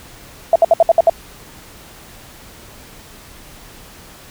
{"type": "tone bursts", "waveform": "sine", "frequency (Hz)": 666, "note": "E5", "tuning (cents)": 18, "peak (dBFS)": -5, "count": 7, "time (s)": [0.53, 1.097], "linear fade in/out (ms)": 2, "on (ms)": 27, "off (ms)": 63, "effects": ["pink hiss -40 dBFS RMS until 4.3 s"]}